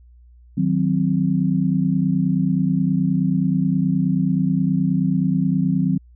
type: chord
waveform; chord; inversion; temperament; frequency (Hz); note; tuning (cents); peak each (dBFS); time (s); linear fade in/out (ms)
sine; C diminished; first; equal; 155.56 / 185 / 261.6; Eb3 / Gb3 / C4; 0 / 0 / 0; -21 / -19 / -22; 0.57-5.98; 10
effects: added 60 Hz sine -45 dBFS peak until 6.15 s